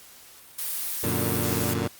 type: noise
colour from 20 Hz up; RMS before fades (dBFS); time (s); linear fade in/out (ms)
blue; -30; 0.58-1.74; 10
type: chord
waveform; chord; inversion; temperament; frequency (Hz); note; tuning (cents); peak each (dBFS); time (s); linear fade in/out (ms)
15% pulse; Gb augmented; none; equal; 92.5 / 116.54 / 146.83; Gb2 / Bb2 / D3; 0 / 0 / 0; -23 / -22 / -25; 1.03-1.88; 10
effects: white hiss -49 dBFS RMS until 1.99 s + Opus 48 kbps